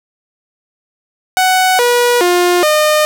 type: tone with pitch steps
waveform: sawtooth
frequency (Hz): 745 / 484.2 / 354.4 / 609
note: F#5 / B4 / F4 / D#5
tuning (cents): +12 / -34 / +25 / -37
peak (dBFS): -5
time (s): 1.37-3.05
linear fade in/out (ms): 0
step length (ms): 420
effects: none